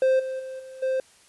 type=tone with level steps; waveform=triangle; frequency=523.3 Hz; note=C5; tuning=in tune; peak=-15 / -26 / -31 / -37 / -20 dBFS; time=0.02-1 s; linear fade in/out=2 ms; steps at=0.19 / 0.39 / 0.59 / 0.82 s; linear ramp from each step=10 ms; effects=white hiss -56 dBFS RMS until 1.28 s + resampled to 24000 Hz